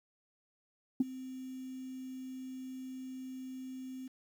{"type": "tone with ADSR envelope", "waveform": "sine", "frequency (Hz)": 259.6, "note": "C4", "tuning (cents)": -13, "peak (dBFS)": -21, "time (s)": [1, 4.08], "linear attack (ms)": 5, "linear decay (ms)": 25, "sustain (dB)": -20, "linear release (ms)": 9, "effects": ["tanh soft clip ceiling -19 dBFS", "10-bit"]}